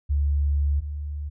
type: tone pair in turn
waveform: sine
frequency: 71.9 / 73.37 Hz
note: D2 / D2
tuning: -36 / -1 cents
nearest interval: unison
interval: 35 cents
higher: second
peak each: -19 / -28 dBFS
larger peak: first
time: 0.09-0.81 / 0.81-1.3 s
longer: first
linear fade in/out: 20 ms
effects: none